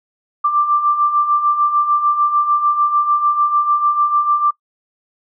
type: beating tone pair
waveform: sine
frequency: 1174.7 / 1181.4 Hz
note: D6 / D6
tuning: 0 / +10 cents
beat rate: 6.7 Hz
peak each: -20 / -13 dBFS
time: 0.44-4.51 s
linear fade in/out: 10 ms
effects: noise-tail reverb RT60 0.1 s tail -23 dB re dry